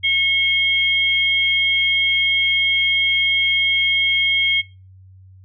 sine tone pair together, 2184 / 3219 Hz, C#7 / G7, -26 / +45 cents, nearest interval perfect fifth, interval 671 cents, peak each -17 dBFS, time 0.03-4.62 s, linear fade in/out 20 ms, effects noise-tail reverb RT60 0.3 s tail -22 dB re dry + added 94 Hz sine -42 dBFS peak until 5.44 s

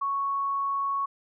sine tone, 1108.7 Hz, C#6, in tune, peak -25 dBFS, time 0.01-1.06 s, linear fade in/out 10 ms, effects none

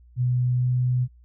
sine tone with pitch glide, 124.5 to 125.37 Hz, B2 to B2, +14 to +26 cents, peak -19 dBFS, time 0.16-1.08 s, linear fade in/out 50 ms, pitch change +12 cents, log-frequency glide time 0.58-0.64 s, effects added 60 Hz sine -49 dBFS peak until 1.24 s

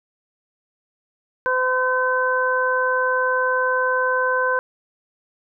harmonic tone, 510 Hz, C5, 44 cents flat, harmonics 1 / 2 / 3, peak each -22 / -22 / -21 dBFS, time 1.46-4.59 s, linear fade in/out 0 ms, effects none

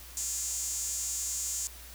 sawtooth tone with high-pass filter, 349.2 Hz, F4, in tune, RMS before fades -34 dBFS, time 0.17-1.67 s, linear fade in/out 0 ms, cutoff 7100 Hz, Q 5.1, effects added 60 Hz sine -49 dBFS peak until 1.94 s + white hiss -49 dBFS RMS until 1.94 s

